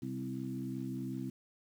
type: harmonic tone with a mistuned harmonic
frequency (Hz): 65.41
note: C2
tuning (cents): 0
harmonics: 2 / 3 / 4 / 5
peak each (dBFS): -42 / -43 / -40 / -44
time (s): 0.02-1.3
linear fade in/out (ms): 5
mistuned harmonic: 4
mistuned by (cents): -17
effects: 10-bit